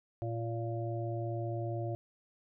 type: harmonic tone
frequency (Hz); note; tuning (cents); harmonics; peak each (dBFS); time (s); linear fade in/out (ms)
115.3; A#2; -19; 1 / 3 / 5 / 6; -35 / -40 / -42 / -43; 0.22-1.95; 0
effects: none